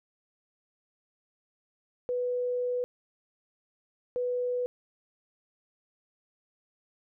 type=tone bursts at uneven times; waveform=sine; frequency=493.9 Hz; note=B4; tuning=in tune; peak=-27 dBFS; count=2; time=2.09-2.84 / 4.16-4.66 s; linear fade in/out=0 ms; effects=none